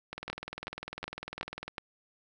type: two click trains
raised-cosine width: 0.3 ms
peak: -22 / -19 dBFS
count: 32 / 5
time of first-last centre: 0.13-1.68 / 0.3-1.781 s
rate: 20 / 2.7 Hz
effects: none